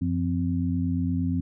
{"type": "tone cluster", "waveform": "sine", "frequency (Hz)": [91.3, 171.3, 259.9], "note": ["F#2", "F3", "C4"], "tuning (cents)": [-23, -33, -11], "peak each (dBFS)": [-27, -28, -27], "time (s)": [0.01, 1.41], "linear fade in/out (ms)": 10, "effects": []}